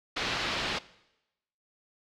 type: low-pass noise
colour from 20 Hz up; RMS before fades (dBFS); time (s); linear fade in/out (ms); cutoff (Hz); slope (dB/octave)
white; -32; 0.16-0.79; 10; 4200; 24
effects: noise-tail reverb RT60 0.9 s tail -19 dB re dry